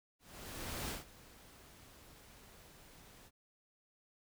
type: noise with ADSR envelope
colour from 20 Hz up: pink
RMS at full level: -40 dBFS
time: 0.19-3.31 s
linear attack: 700 ms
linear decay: 150 ms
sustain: -19 dB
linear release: 45 ms
effects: none